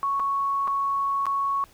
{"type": "tone with dropouts", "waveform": "sine", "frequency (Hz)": 1108.7, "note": "C#6", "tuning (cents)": 0, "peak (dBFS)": -22, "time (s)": [0.03, 1.64], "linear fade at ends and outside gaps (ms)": 0, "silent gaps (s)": [[0.196, 0.2], [0.674, 0.679], [1.256, 1.266]], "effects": ["pink hiss -55 dBFS RMS until 1.73 s"]}